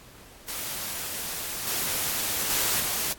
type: noise with level steps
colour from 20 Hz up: white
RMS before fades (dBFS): -33 / -28 / -25 / -28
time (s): 0.48-3.13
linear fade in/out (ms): 5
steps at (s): 1.67 / 2.5 / 2.8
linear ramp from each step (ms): 2
effects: pink hiss -50 dBFS RMS until 3.18 s + AAC 64 kbps